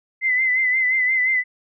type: tone with vibrato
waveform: sine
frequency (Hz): 2039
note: C7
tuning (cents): -45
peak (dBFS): -16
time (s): 0.21-1.44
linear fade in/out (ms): 50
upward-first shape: sine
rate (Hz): 5.7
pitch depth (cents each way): 47
effects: none